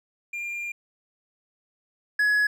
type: tone pair in turn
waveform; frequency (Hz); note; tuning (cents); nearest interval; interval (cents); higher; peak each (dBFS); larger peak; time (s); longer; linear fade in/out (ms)
triangle; 2397 / 1684.7; D7 / G#6; +35 / +24; tritone; 611; first; -28 / -17; second; 0.33-0.72 / 2.19-2.47; first; 5
effects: none